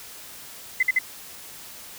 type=tone bursts; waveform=sine; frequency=2036 Hz; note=C7; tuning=48 cents flat; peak=-16 dBFS; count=3; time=0.8-0.989 s; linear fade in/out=5 ms; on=29 ms; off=51 ms; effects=white hiss -42 dBFS RMS until 1.98 s